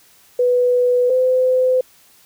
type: tone pair in turn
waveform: sine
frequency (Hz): 493.9 / 511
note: B4 / C5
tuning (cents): 0 / -41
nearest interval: minor second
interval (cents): 59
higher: second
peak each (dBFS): -12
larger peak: neither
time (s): 0.39-1.1 / 1.1-1.81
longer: neither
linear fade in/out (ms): 5
effects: white hiss -51 dBFS RMS until 2.25 s